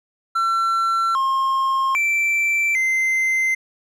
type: tone with pitch steps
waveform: triangle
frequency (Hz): 1350 / 1069 / 2338 / 2074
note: E6 / C6 / D7 / C7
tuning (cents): +41 / +37 / -8 / -16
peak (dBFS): -15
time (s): 0.35-3.55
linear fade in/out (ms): 10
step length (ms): 800
effects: none